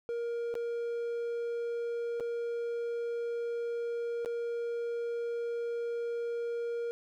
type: tone with dropouts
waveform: triangle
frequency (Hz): 470.2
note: A#4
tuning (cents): +15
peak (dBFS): -30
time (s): 0.09-6.91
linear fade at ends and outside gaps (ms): 0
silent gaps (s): 0.541-0.553 / 2.199-2.206 / 4.248-4.259
effects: none